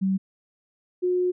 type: tone pair in turn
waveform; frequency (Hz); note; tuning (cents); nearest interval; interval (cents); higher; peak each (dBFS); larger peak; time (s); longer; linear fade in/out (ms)
sine; 191.5 / 361.5; G3 / F#4; -40 / -40; major seventh; 1100; second; -20; neither; 0.01-0.18 / 1.02-1.32; second; 20
effects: none